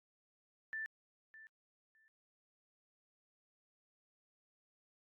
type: tone with echo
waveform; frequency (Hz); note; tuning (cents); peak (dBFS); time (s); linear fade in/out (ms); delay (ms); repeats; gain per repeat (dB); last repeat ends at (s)
sine; 1768; A6; +8; -39; 0.73-0.86; 0; 610; 2; -15; 2.08
effects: AAC 64 kbps